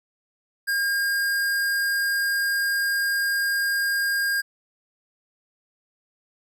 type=tone; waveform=square; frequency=1615 Hz; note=G#6; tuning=49 cents flat; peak=-22 dBFS; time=0.67-4.42 s; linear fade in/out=20 ms; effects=none